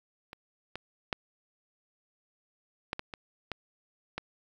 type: clicks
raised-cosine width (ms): 0.3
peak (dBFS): -27 / -21 / -13 / -15 / -19 / -23 / -18 / -18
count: 8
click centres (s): 0.331 / 0.756 / 1.128 / 2.931 / 2.994 / 3.138 / 3.517 / 4.18
effects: 9-bit